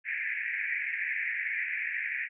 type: band-pass noise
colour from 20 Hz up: pink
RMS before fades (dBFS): -33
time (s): 0.04-2.29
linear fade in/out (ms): 50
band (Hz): 1700 to 2400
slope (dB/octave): 96
effects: none